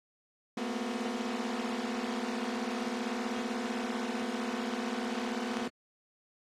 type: tone cluster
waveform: sawtooth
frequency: 216.1 / 231.7 / 252.1 / 364.5 Hz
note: A3 / A#3 / B3 / F#4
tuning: -31 / -10 / +36 / -26 cents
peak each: -36 / -33 / -33 / -39 dBFS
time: 0.57-5.68 s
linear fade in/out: 5 ms
effects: low-pass 7000 Hz 12 dB/octave + AAC 48 kbps